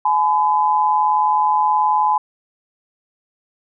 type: tone pair together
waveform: sine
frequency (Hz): 849 / 1007.9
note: G#5 / B5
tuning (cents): +38 / +35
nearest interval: minor third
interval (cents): 297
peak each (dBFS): -16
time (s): 0.05-2.18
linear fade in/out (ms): 5
effects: none